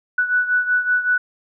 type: beating tone pair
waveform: sine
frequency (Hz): 1480 / 1485.3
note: F#6 / F#6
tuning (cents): 0 / +6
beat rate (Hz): 5.3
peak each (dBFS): -17 / -22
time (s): 0.18-1.18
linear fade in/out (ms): 5
effects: none